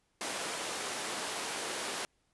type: high-pass noise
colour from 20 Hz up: pink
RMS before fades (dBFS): -37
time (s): 0.21-2.05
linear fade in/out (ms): 0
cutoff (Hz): 390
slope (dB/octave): 12
effects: pink hiss -75 dBFS RMS until 2.33 s + resampled to 24000 Hz